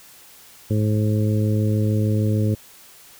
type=harmonic tone; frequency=106.6 Hz; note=G#2; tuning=46 cents sharp; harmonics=1 / 2 / 3 / 4 / 5; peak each=-18 / -24 / -28 / -30 / -32 dBFS; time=0.7-2.55 s; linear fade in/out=10 ms; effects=white hiss -47 dBFS RMS until 3.19 s